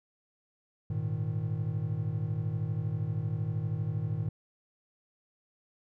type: chord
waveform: triangle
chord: Ab suspended second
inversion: none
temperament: equal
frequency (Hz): 103.83 / 116.54 / 155.56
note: Ab2 / Bb2 / Eb3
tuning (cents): 0 / 0 / 0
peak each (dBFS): -32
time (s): 0.9-4.29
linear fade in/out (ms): 5
effects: none